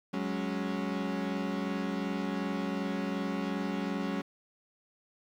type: chord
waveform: 35% pulse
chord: F# suspended second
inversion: none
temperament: equal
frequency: 185 / 207.7 / 277.2 Hz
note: F#3 / G#3 / C#4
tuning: 0 / 0 / 0 cents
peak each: -34 dBFS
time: 0.13-4.22 s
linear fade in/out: 10 ms
effects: low-pass 4000 Hz 12 dB/octave + 10-bit